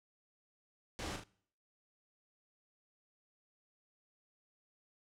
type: noise with echo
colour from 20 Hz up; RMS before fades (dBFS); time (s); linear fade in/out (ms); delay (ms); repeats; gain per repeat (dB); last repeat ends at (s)
pink; -42; 0.99-1.16; 0; 38; 2; -5; 1.236
effects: noise-tail reverb RT60 0.6 s tail -23 dB re dry + low-pass 7000 Hz 12 dB/octave